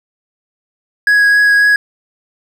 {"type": "tone with vibrato", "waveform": "triangle", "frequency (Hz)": 1661.2, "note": "G#6", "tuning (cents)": 0, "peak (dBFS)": -5, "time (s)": [1.07, 1.76], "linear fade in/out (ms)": 2, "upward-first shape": "triangle", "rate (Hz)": 3.7, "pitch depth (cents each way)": 11, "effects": []}